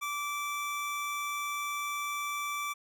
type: tone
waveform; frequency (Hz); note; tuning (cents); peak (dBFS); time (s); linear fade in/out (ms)
25% pulse; 1164; D6; -16; -29; 0.01-2.74; 20
effects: none